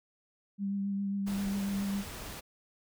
sine tone with vibrato, 198.5 Hz, G3, 22 cents sharp, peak -30 dBFS, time 0.58-2.04 s, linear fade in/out 50 ms, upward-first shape triangle, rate 7.4 Hz, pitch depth 21 cents each way
pink noise, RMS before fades -43 dBFS, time 1.26-2.41 s, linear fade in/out 20 ms
effects none

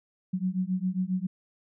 sine beating tone pair, 181.4 / 188.8 Hz, F#3 / F#3, -34 / +35 cents, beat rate 7.4 Hz, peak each -29 dBFS, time 0.33-1.27 s, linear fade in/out 10 ms, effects none

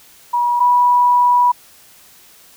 sine tone pair in turn, 964 / 977.5 Hz, B5 / B5, -42 / -18 cents, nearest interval unison, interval 24 cents, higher second, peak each -13 / -9 dBFS, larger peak second, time 0.33-0.6 / 0.6-1.52 s, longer second, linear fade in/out 10 ms, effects white hiss -46 dBFS RMS until 2.56 s

